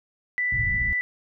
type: tone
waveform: sine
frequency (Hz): 1980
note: B6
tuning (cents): +4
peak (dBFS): -22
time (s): 0.38-1.01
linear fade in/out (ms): 0
type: low-pass noise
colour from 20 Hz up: white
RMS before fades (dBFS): -30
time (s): 0.52-0.93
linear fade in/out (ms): 0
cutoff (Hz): 130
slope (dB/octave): 24
effects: none